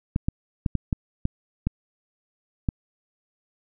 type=clicks; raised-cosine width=5 ms; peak=-10 dBFS; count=8; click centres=0.161 / 0.285 / 0.662 / 0.753 / 0.928 / 1.254 / 1.67 / 2.688 s; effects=none